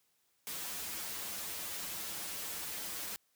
white noise with comb filter, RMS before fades -41 dBFS, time 0.47-3.16 s, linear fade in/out 0 ms, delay 7.8 ms, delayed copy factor -0.95, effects white hiss -75 dBFS RMS until 3.35 s + high-pass 60 Hz 12 dB/octave

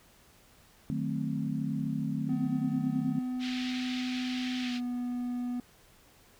sine chord, D# diminished seventh, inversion none, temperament equal with one note detuned, 152.98 / 185 / 220 / 261.6 Hz, D#3 / F#3 / A3 / C4, -29 / 0 / 0 / 0 cents, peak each -34 / -38 / -34 / -35 dBFS, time 0.9-3.19 s, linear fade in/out 0 ms
triangle tone with pitch glide, 252.3 to 245.4 Hz, B3 to B3, +37 to -11 cents, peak -29 dBFS, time 2.29-5.6 s, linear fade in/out 2 ms, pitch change -48 cents, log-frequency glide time 4.6-4.72 s
white band-pass noise, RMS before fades -41 dBFS, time 3.39-4.81 s, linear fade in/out 50 ms, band 1800 to 4100 Hz, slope 24 dB/octave
effects pink hiss -60 dBFS RMS until 6.39 s

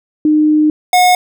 sine / square tone pair in turn, 305 / 725.4 Hz, D#4 / F#5, -34 / -34 cents, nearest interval octave + minor third, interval 1500 cents, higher second, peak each -7 dBFS, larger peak neither, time 0.25-0.7 / 0.93-1.15 s, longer first, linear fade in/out 2 ms, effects none

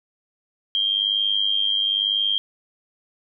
sine tone with amplitude modulation, 3199 Hz, G7, 34 cents sharp, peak -15 dBFS, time 0.75-2.38 s, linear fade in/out 0 ms, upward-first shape sine, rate 101 Hz, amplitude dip 80%, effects none

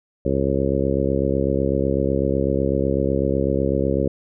harmonic tone, 68 Hz, C#2, 33 cents flat, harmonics 1 / 2 / 3 / 4 / 5 / 6 / 7 / 8, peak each -26 / -26 / -26 / -26 / -26 / -26 / -26 / -26 dBFS, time 0.25-4.08 s, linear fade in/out 5 ms, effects none

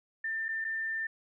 sine tone with dropouts, 1791 Hz, A6, 30 cents sharp, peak -31 dBFS, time 0.24-1.07 s, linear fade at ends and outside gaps 5 ms, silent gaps 0.484-0.488 / 0.644-0.648 s, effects none

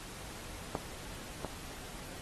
clicks, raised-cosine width 1 ms, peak -19 / -23 dBFS, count 2, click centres 0.752 / 1.447 s, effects pink hiss -47 dBFS RMS until 2.21 s + AAC 32 kbps

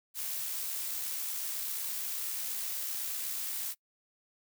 blue noise with amplitude modulation, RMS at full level -35 dBFS, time 0.14-3.75 s, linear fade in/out 50 ms, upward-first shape sine, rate 68.2 Hz, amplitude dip 25%, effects noise-tail reverb RT60 0.1 s tail -24 dB re dry

